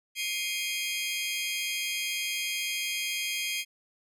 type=tone cluster; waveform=sawtooth; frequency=2098 / 2287 / 2484 / 3237 Hz; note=C7 / D7 / D#7 / G#7; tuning=+4 / -47 / -3 / -45 cents; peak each=-34 / -36 / -31 / -30 dBFS; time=0.15-3.65 s; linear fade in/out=50 ms; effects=resampled to 32000 Hz